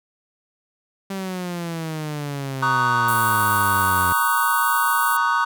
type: exponential sweep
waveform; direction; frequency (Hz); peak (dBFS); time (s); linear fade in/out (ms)
sawtooth; down; 196 to 88.8; -22; 1.1-4.13; 5
type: chord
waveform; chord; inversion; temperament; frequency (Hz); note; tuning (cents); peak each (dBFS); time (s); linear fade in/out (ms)
triangle; D# minor seventh; second; just; 933.4 / 1120.1 / 1244.5 / 1493.4; A#5 / C#6 / D#6 / F#6; +2 / +18 / 0 / +16; -21; 2.62-5.45; 10
type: high-pass noise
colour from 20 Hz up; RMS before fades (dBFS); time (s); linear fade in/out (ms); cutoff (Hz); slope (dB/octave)
pink; -29; 3.08-5.17; 5; 8000; 48
effects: none